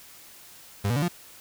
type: tone with pitch steps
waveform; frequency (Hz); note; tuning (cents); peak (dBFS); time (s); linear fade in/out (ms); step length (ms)
35% pulse; 100.4 / 120.78 / 145.31 / 174.81; G2 / B2 / D3 / F3; +42 / -38 / -18 / +2; -21; 0.84-1.084; 10; 61
effects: white hiss -49 dBFS RMS until 1.4 s